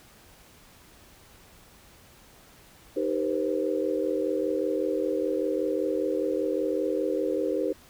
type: chord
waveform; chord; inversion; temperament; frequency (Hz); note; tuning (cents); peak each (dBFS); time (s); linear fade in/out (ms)
sine; C minor seventh; first; equal with one note detuned; 311.1 / 392 / 478.2 / 523.3; Eb4 / G4 / Bb4 / C5; 0 / 0 / +44 / 0; -30; 2.96-7.73; 10
effects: pink hiss -54 dBFS RMS until 7.89 s